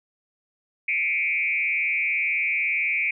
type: tone with frequency modulation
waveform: sine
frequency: 2319 Hz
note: D7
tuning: 22 cents flat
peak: -21 dBFS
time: 0.88-3.11 s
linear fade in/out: 5 ms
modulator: 162 Hz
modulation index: 1.1
effects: none